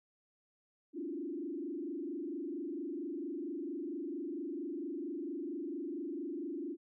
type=tone with frequency modulation; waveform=sine; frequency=314.1 Hz; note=D#4; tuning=16 cents sharp; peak=-37 dBFS; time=0.93-6.77 s; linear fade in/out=50 ms; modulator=24.4 Hz; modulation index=1.9; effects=none